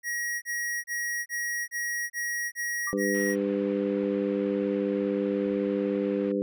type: tone bursts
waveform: square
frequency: 1900 Hz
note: A#6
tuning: 33 cents sharp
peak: -29 dBFS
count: 8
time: 0.03-3.36 s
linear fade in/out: 50 ms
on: 390 ms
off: 30 ms
type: tone with exponential decay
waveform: sine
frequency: 1174.7 Hz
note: D6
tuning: in tune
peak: -32 dBFS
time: 2.87-3.09 s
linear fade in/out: 5 ms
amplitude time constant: 46 ms
type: harmonic tone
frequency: 100 Hz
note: G2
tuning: 35 cents sharp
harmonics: 2 / 3 / 4 / 5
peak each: -30 / -30 / -30 / -30 dBFS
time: 2.93-6.42 s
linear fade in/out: 0 ms
type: low-pass noise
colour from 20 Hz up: white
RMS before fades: -48 dBFS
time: 3.14-6.32 s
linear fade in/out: 5 ms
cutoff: 2500 Hz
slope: 24 dB/octave
effects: none